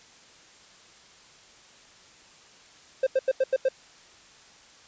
triangle tone bursts, 526 Hz, C5, 9 cents sharp, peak -17 dBFS, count 6, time 3.03-3.687 s, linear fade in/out 5 ms, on 37 ms, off 87 ms, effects white hiss -53 dBFS RMS until 4.87 s + resampled to 16000 Hz

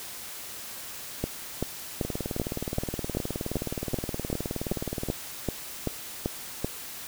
two click trains, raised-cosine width 2 ms, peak -17 / -13 dBFS, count 59 / 15, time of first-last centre 2.05-5.087 / 1.24-6.645 s, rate 19.1 / 2.59 Hz, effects white hiss -40 dBFS RMS until 7.07 s

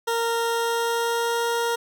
20% pulse tone with pitch glide, 463.2 to 468 Hz, A#4 to A#4, -11 to +7 cents, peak -17 dBFS, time 0.07-1.76 s, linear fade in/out 10 ms, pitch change +18 cents, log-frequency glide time 0.42-1.45 s, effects none

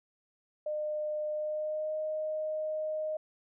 sine tone with pitch glide, 606 to 619.8 Hz, D#5 to D#5, -46 to -7 cents, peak -31 dBFS, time 0.66-3.17 s, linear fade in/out 5 ms, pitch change +39 cents, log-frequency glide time 1.3-1.96 s, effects none

